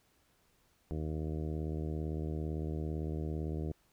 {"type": "harmonic tone", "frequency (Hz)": 77.78, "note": "D#2", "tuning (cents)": 0, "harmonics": [1, 2, 3, 4, 5, 6, 7, 8, 9], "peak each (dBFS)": [-37, -39, -46, -43, -45, -49, -54, -55, -56], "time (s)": [0.91, 3.72], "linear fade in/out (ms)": 0, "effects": ["pink hiss -71 dBFS RMS until 3.92 s"]}